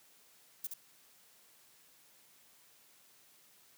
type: noise with echo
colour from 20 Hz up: violet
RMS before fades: -38 dBFS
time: 0.64-0.67 s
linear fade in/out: 5 ms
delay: 69 ms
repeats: 1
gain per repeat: -4 dB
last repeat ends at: 0.739 s
effects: white hiss -64 dBFS RMS until 3.77 s + high-pass 100 Hz 12 dB/octave